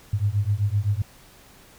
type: beating tone pair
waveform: sine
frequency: 98.7 / 106.5 Hz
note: G2 / G#2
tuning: +12 / +44 cents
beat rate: 7.8 Hz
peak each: -23 dBFS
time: 0.13-1.02 s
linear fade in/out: 5 ms
effects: pink hiss -51 dBFS RMS until 1.78 s